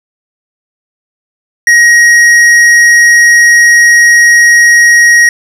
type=tone with hard clipping; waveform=sine; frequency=1888 Hz; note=A#6; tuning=22 cents sharp; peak=-3 dBFS; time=1.67-5.29 s; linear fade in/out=2 ms; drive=9 dB; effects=none